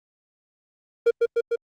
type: tone with echo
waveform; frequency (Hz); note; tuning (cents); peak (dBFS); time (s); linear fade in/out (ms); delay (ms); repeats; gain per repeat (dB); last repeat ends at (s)
triangle; 467.3; A#4; +4; -12; 1.06-1.11; 10; 150; 3; -2; 1.56
effects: Opus 24 kbps